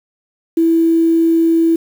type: tone with quantisation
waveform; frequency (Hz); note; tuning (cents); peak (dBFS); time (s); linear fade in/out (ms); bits
sine; 329.6; E4; 0; -9; 0.57-1.76; 5; 6
effects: none